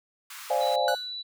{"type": "high-pass noise", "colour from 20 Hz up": "pink", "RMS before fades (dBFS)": -42, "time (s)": [0.3, 0.76], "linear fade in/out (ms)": 5, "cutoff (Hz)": 1000, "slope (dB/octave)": 48}
{"type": "chord", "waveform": "sine", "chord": "D half-diminished seventh", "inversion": "third", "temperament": "equal", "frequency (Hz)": [523.3, 587.3, 698.5, 830.6], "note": ["C5", "D5", "F5", "Ab5"], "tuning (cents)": [0, 0, 0, 0], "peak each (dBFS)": -28, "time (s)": [0.5, 0.95], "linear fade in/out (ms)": 5}
{"type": "tone with vibrato", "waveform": "sine", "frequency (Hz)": 3951, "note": "B7", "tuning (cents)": 0, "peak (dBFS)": -33, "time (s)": [0.6, 1.23], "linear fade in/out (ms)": 20, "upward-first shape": "sine", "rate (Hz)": 18, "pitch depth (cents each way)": 8}
{"type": "tone with exponential decay", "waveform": "45% pulse", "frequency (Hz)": 1480, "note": "F#6", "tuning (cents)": 0, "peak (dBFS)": -25, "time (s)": [0.88, 1.13], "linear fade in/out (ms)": 1, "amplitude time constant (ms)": 53}
{"effects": []}